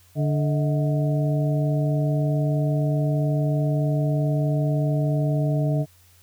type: harmonic tone with a mistuned harmonic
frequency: 146.83 Hz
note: D3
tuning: in tune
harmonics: 1 / 2 / 3 / 4 / 5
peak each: -20 / -29 / -34 / -29 / -40 dBFS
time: 0.15-5.86 s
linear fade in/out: 50 ms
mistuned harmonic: 4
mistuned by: +120 cents
effects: added 90 Hz sine -55 dBFS peak until 6.22 s + white hiss -57 dBFS RMS until 6.22 s

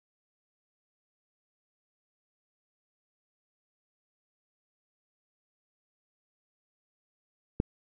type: click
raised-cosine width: 3 ms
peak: -12 dBFS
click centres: 7.601 s
effects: none

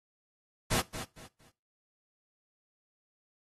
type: noise with echo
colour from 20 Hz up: pink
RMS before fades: -29 dBFS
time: 0.7-0.82 s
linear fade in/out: 20 ms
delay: 230 ms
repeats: 3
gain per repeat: -11 dB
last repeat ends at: 1.51 s
effects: noise-tail reverb RT60 0.3 s tail -20 dB re dry + AAC 32 kbps

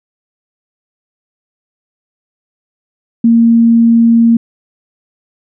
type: tone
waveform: sine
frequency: 231.1 Hz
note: A#3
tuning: 15 cents flat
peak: -4 dBFS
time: 3.24-4.37 s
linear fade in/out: 5 ms
effects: none

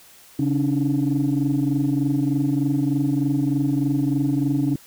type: tone cluster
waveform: sine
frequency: 138.4 / 276.6 / 299.9 Hz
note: C#3 / C#4 / D4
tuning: -2 / -4 / +36 cents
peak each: -22 / -21 / -22 dBFS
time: 0.39-4.76 s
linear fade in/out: 5 ms
effects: tanh soft clip ceiling -12 dBFS + white hiss -49 dBFS RMS until 4.86 s

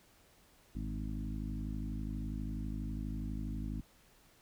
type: harmonic tone with a mistuned harmonic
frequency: 52.2 Hz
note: G#1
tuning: 10 cents sharp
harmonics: 1 / 2 / 3 / 4 / 5 / 6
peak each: -39 / -45 / -46 / -44 / -45 / -50 dBFS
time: 0.75-3.81 s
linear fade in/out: 5 ms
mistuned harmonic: 2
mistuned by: +50 cents
effects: pink hiss -65 dBFS RMS until 4.41 s

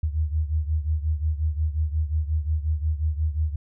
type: beating tone pair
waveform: sine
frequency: 76.1 / 81.7 Hz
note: D#2 / E2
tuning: -38 / -15 cents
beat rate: 5.6 Hz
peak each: -23 / -27 dBFS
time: 0.03-3.56 s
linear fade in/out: 5 ms
effects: none

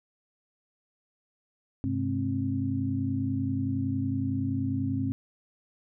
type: tone cluster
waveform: sine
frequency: 99.7 / 130.3 / 215 / 266.3 Hz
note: G2 / C3 / A3 / C4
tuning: +30 / -7 / -40 / +31 cents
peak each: -31 / -34 / -37 / -29 dBFS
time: 1.84-5.12 s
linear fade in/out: 0 ms
effects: none

